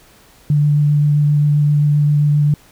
sine tone with vibrato, 147.3 Hz, D3, 6 cents sharp, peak -10 dBFS, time 0.5-2.54 s, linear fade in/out 2 ms, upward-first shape sine, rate 7.6 Hz, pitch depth 11 cents each way, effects pink hiss -48 dBFS RMS until 2.71 s

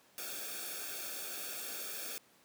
white noise with comb filter, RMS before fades -42 dBFS, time 0.18-2.18 s, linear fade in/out 0 ms, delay 1 ms, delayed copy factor -0.8, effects pink hiss -65 dBFS RMS until 2.44 s + high-pass 200 Hz 12 dB/octave

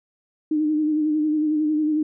sine tone with vibrato, 305.6 Hz, D#4, 31 cents flat, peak -18 dBFS, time 0.51-2.03 s, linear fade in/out 5 ms, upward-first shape sine, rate 11 Hz, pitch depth 38 cents each way, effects none

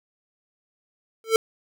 square tone with exponential growth, 446.9 Hz, A4, 27 cents sharp, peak -11 dBFS, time 1.24-1.36 s, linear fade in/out 1 ms, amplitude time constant 26 ms, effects none

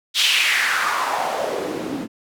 white noise with band-pass filter sweep, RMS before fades -21 dBFS, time 0.14-2.08 s, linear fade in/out 50 ms, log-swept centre 3600 to 230 Hz, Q 3.3, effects none

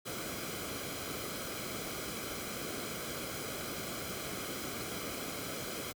pink noise with comb filter, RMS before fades -40 dBFS, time 0.05-5.93 s, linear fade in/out 20 ms, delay 1.1 ms, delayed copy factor -0.6, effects high-pass 60 Hz 12 dB/octave

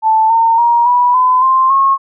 sine tone with pitch steps, 880 / 911.6 / 944.3 / 978.1 / 1013.2 / 1049.5 / 1087.2 Hz, A5 / A#5 / A#5 / B5 / B5 / C6 / C#6, 0 / -39 / +22 / -17 / +44 / +5 / -34 cents, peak -7 dBFS, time 0.02-1.98 s, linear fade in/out 50 ms, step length 280 ms, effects none

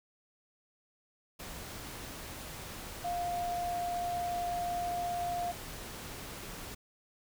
sine tone in noise, 702 Hz, F5, 9 cents sharp, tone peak -32 dBFS, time 3.04-5.52 s, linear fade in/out 10 ms, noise pink, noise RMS -44 dBFS, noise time 1.39-6.75 s, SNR +9 dB, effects none

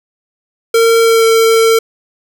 square tone with pitch glide, 457.4 to 451.4 Hz, A#4 to A4, -33 to +44 cents, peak -7 dBFS, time 0.74-1.79 s, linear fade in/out 5 ms, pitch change -23 cents, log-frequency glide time 1.01-1.26 s, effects none

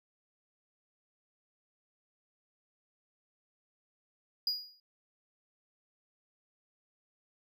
triangle tone with exponential decay, 4889 Hz, D#8, 31 cents flat, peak -25 dBFS, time 4.47-4.8 s, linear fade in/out 2 ms, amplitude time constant 71 ms, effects none

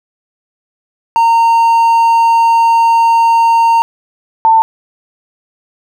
triangle / sine tone pair in turn, 920 / 895.4 Hz, A#5 / A5, -23 / +30 cents, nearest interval unison, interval 47 cents, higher first, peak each -4 dBFS, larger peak neither, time 1.16-3.82 / 4.45-4.62 s, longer first, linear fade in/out 0 ms, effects none

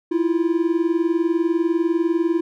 triangle tone pair together, 325.7 / 345.7 Hz, E4 / F4, -21 / -18 cents, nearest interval minor second, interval 103 cents, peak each -18 dBFS, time 0.11-2.41 s, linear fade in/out 10 ms, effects none

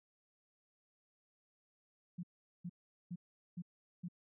sine tone bursts, 175.6 Hz, F3, 10 cents sharp, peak -40 dBFS, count 5, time 2.18-4.085 s, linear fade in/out 10 ms, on 53 ms, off 410 ms, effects none

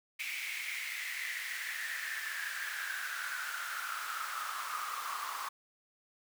pink noise with high-pass filter sweep, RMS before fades -39 dBFS, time 0.19-5.49 s, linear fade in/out 10 ms, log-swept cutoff 2300 to 1100 Hz, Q 7.4, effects none

